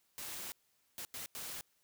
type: noise bursts at uneven times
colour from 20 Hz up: white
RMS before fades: -44 dBFS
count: 4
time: 0.18-0.52 / 0.98-1.05 / 1.14-1.26 / 1.35-1.61 s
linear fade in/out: 0 ms
effects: white hiss -75 dBFS RMS until 1.83 s